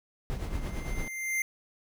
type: noise with tremolo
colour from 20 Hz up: brown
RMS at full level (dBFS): -30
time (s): 0.3-1.08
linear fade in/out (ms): 0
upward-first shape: triangle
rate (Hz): 8.9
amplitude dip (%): 65
type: tone with exponential growth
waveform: square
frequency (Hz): 2093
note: C7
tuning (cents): 0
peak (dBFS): -26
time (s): 0.31-1.42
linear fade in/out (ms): 2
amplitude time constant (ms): 240
effects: none